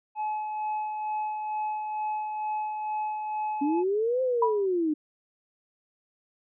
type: tone with tremolo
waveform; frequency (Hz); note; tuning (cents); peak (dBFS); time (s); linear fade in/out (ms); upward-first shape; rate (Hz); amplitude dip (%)
triangle; 854; G#5; +48; -25; 0.15-3.84; 50; sine; 2.2; 35
type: linear two-way sweep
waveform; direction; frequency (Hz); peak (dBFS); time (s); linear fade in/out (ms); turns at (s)
sine; up then down; 275.6 to 523.3 to 295.8; -23; 3.61-4.94; 10; 4.22
type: tone with exponential decay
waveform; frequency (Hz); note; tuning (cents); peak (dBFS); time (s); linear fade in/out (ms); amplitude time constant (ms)
sine; 977; B5; -19; -18; 4.42-4.66; 5; 51
effects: resampled to 8000 Hz

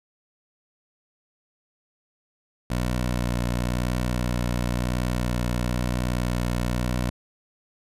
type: tone with vibrato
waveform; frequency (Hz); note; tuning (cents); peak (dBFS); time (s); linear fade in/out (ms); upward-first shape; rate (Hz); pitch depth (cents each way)
15% pulse; 60.8; B1; -26; -17; 2.7-7.1; 5; triangle; 0.99; 23
effects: resampled to 32000 Hz

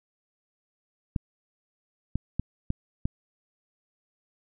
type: clicks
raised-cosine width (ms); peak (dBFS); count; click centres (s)
5; -14; 5; 1.162 / 2.156 / 2.396 / 2.704 / 3.055
effects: none

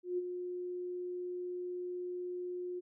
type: tone with ADSR envelope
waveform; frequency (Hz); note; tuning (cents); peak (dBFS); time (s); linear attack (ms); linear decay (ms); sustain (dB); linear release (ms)
sine; 358.4; F4; +45; -30; 0.03-2.81; 150; 29; -7; 26
effects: none

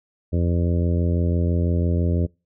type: harmonic tone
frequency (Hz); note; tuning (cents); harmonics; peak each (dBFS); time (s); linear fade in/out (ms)
86; F2; -26; 1 / 2 / 3 / 4 / 5 / 6 / 7; -19 / -25 / -29 / -31 / -33 / -35 / -36; 0.32-2.27; 20
effects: noise-tail reverb RT60 0.3 s tail -26 dB re dry

